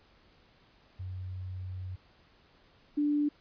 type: tone pair in turn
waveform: sine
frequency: 92.5 / 293.7 Hz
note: F#2 / D4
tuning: 0 / 0 cents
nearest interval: octave + minor sixth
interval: 2000 cents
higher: second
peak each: -36 / -25 dBFS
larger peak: second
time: 0.99-1.96 / 2.97-3.29 s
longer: first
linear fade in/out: 10 ms
effects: pink hiss -63 dBFS RMS until 3.4 s + resampled to 11025 Hz